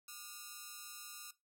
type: ring-modulated tone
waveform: 5% pulse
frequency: 1318.5 Hz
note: E6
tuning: in tune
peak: -33 dBFS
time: 0.08-1.31 s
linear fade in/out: 5 ms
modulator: 113 Hz
effects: noise-tail reverb RT60 0.2 s tail -17 dB re dry